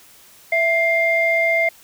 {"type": "tone pair together", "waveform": "sine", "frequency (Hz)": [663, 2105], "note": ["E5", "C7"], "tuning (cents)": [10, 10], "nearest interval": "octave + minor sixth", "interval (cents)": 2000, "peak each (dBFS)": [-18, -16], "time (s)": [0.52, 1.69], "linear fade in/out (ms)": 5, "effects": ["tanh soft clip ceiling -7 dBFS", "white hiss -48 dBFS RMS until 1.83 s"]}